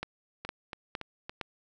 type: two click trains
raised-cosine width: 0.3 ms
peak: -18 / -22 dBFS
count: 4 / 4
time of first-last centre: 0.03-1.412 / 0.45-1.295 s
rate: 2.17 / 3.55 Hz
effects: none